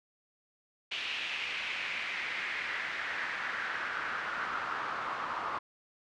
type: noise with band-pass filter sweep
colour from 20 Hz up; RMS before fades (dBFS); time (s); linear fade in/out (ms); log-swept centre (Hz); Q
pink; -36; 0.91-5.59; 10; 2800 to 1100; 3.1
effects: low-pass 5000 Hz 12 dB/octave